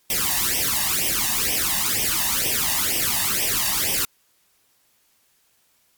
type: noise with flanger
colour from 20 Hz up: white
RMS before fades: -22 dBFS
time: 0.1-4.05 s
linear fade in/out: 2 ms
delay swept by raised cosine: 0.35 to 1.1 ms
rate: 2.1 Hz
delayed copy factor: +0.9
effects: white hiss -63 dBFS RMS until 5.97 s + MP3 96 kbps